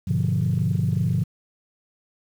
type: chord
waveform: sine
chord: G# diminished seventh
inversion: none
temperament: equal with one note detuned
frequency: 101.45 / 123.47 / 146.83 / 174.61 Hz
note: G#2 / B2 / D3 / F3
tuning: -40 / 0 / 0 / 0 cents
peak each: -24 dBFS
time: 0.07-1.24 s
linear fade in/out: 10 ms
effects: tanh soft clip ceiling -13 dBFS + 8-bit